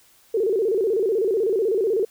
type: tone with vibrato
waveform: sine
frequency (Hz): 415.3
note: G#4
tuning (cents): 0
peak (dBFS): -18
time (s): 0.34-2.05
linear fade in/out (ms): 5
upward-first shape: square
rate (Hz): 16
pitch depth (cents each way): 150
effects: white hiss -56 dBFS RMS until 2.1 s